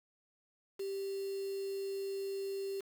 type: tone with quantisation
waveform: sine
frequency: 392 Hz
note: G4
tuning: in tune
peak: -36 dBFS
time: 0.79-2.81 s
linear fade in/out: 10 ms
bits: 8
effects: none